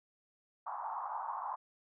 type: band-pass noise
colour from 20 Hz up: white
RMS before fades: -40 dBFS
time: 0.66-1.56 s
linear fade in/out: 10 ms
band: 790 to 1100 Hz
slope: 48 dB/octave
effects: none